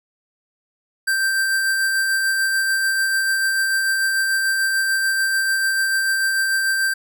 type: tone with tremolo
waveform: square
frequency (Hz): 1568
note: G6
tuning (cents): 0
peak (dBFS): -17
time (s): 1.07-6.94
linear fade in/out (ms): 10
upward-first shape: sine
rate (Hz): 6.8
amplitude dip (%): 25
effects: none